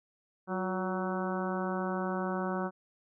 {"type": "harmonic tone with a mistuned harmonic", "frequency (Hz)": 187, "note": "F#3", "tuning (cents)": 19, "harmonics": [1, 2, 3, 4, 5, 6, 7, 8], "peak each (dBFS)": [-34, -37, -39, -40, -41, -42, -42, -43], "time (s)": [0.47, 2.71], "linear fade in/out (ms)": 50, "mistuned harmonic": 2, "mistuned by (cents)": -50, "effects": []}